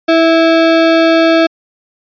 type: ring-modulated tone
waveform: square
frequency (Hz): 491.7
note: B4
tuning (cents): -8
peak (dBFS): -4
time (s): 0.08-1.47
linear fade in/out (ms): 10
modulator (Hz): 165
effects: resampled to 11025 Hz